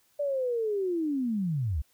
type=linear sweep; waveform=sine; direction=down; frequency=587.3 to 62 Hz; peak=-26 dBFS; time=0.19-1.82 s; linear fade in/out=10 ms; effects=white hiss -67 dBFS RMS until 1.93 s